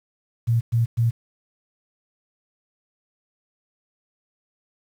sine tone bursts, 116.2 Hz, A#2, 5 cents flat, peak -16 dBFS, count 3, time 0.47-1.11 s, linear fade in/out 20 ms, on 140 ms, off 110 ms, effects 8-bit

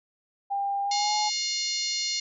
sine tone with pitch glide, 798 to 844 Hz, G5 to G#5, +31 to +28 cents, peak -25 dBFS, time 0.5-1.3 s, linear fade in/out 20 ms, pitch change +97 cents, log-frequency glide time 0.83-1.14 s
harmonic tone, 713 Hz, F5, 36 cents sharp, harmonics 3 / 4 / 5 / 6 / 7 / 8 / 9 / 10, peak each -37 / -39 / -38 / -29 / -37 / -34 / -39 / -40 dBFS, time 0.91-2.2 s, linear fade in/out 5 ms
effects none

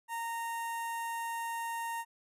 sawtooth tone with notch filter, 925 Hz, A#5, 14 cents flat, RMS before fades -37 dBFS, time 0.08-2.05 s, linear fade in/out 50 ms, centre 4400 Hz, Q 0.74, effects resampled to 32000 Hz

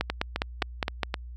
two click trains, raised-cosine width 0.3 ms, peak -9 / -11 dBFS, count 6 / 5, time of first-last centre 0.01-1.032 / 0.1-1.142 s, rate 4.89 / 3.84 Hz, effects added 60 Hz sine -38 dBFS peak until 1.36 s

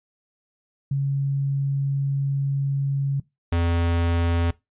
sine / square tone pair in turn, 138.59 / 84.96 Hz, C#3 / F2, 0 / -47 cents, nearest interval minor sixth, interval 847 cents, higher first, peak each -20 dBFS, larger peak neither, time 0.91-3.2 / 3.52-4.51 s, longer first, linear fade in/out 5 ms, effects noise-tail reverb RT60 0.2 s tail -21 dB re dry + resampled to 8000 Hz

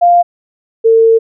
sine tone pair in turn, 698.5 / 452 Hz, F5 / A4, 0 / +47 cents, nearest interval minor sixth, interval 753 cents, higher first, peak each -4 dBFS, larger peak neither, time 0.01-0.23 / 0.84-1.19 s, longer second, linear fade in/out 20 ms, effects none

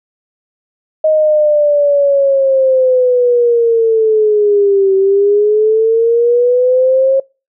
sine linear two-way sweep, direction down then up, 627 to 383.6 to 541 Hz, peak -7 dBFS, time 1.04-7.2 s, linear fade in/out 5 ms, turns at 4.95 s, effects noise-tail reverb RT60 0.3 s tail -26 dB re dry

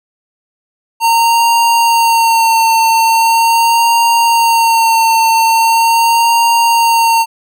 square tone with vibrato, 916 Hz, A#5, 31 cents flat, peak -8 dBFS, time 1-7.26 s, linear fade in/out 50 ms, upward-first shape sine, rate 0.41 Hz, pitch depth 24 cents each way, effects none

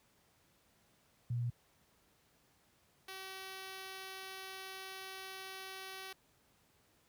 sine / 5% pulse tone pair in turn, 120.1 / 381.3 Hz, B2 / G4, -48 / -48 cents, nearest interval octave + minor sixth, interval 2000 cents, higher second, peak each -33 / -34 dBFS, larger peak first, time 1.3-1.5 / 3.08-6.13 s, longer second, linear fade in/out 5 ms, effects pink hiss -71 dBFS RMS until 7.08 s + high-pass 60 Hz 12 dB/octave

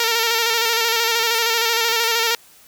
5% pulse tone with vibrato, 459.3 Hz, A#4, 26 cents flat, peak -5 dBFS, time 0-2.35 s, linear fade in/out 2 ms, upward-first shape square, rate 13 Hz, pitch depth 35 cents each way, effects white hiss -49 dBFS RMS until 2.67 s

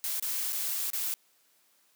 blue noise with dropouts, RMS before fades -32 dBFS, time 0.04-1.14 s, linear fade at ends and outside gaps 0 ms, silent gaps 0.198-0.225 / 0.524-0.529 / 0.902-0.933 s, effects white hiss -67 dBFS RMS until 1.95 s + high-pass 200 Hz 12 dB/octave

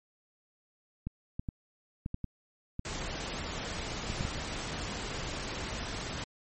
clicks, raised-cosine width 5 ms, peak -22 dBFS, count 10, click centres 1.07 / 1.395 / 1.488 / 2.061 / 2.144 / 2.243 / 2.794 / 4.101 / 4.209 / 4.251 s
pink noise, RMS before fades -37 dBFS, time 2.85-6.24 s, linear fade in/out 2 ms
effects MP3 32 kbps

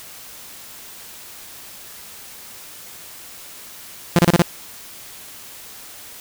sawtooth tone bursts, 172.3 Hz, F3, 23 cents flat, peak -6 dBFS, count 5, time 4.16-4.419 s, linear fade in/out 0 ms, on 27 ms, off 31 ms, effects white hiss -39 dBFS RMS until 6.2 s

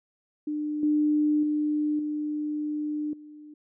sine tone with level steps, 300 Hz, D4, 37 cents sharp, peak -27 / -20 / -23 / -27 / -43 dBFS, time 0.47-3.54 s, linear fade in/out 5 ms, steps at 0.83 / 1.43 / 1.99 / 3.13 s, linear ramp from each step 2 ms, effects none

